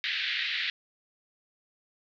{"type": "band-pass noise", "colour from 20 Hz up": "pink", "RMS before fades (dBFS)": -31, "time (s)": [0.04, 0.7], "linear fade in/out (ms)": 0, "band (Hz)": [1700, 4200], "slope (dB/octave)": 48, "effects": []}